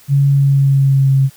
sine tone with pitch glide, 139.9 to 135.29 Hz, C#3 to C#3, +16 to -42 cents, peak -8 dBFS, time 0.08-1.3 s, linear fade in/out 50 ms, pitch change -58 cents, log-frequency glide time 0.27-1.13 s, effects white hiss -45 dBFS RMS until 1.36 s

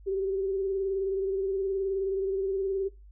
sine tone with vibrato, 386.7 Hz, G4, 24 cents flat, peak -26 dBFS, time 0.06-2.89 s, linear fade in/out 20 ms, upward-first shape sine, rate 19 Hz, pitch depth 39 cents each way, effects noise-tail reverb RT60 0.2 s tail -17 dB re dry + added 50 Hz sine -48 dBFS peak until 3.11 s

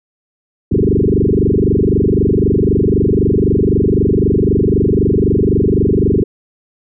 sine tone with frequency modulation, 241.4 Hz, B3, 39 cents flat, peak -9 dBFS, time 0.71-6.24 s, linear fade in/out 10 ms, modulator 23.9 Hz, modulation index 7.9, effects none

